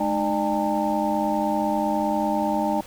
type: tone cluster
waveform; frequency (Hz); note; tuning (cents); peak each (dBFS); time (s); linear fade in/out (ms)
sine; 212 / 307.1 / 599 / 810 / 900; G#3 / D#4 / D5 / G#5 / A5; +36 / -23 / +34 / -43 / +39; -27; 0-2.81; 5
effects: pink hiss -44 dBFS RMS until 2.86 s